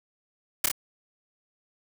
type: noise with echo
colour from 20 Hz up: white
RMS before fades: -21 dBFS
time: 0.64-0.66 s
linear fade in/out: 5 ms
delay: 28 ms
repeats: 2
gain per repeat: -3 dB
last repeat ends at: 0.716 s
effects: none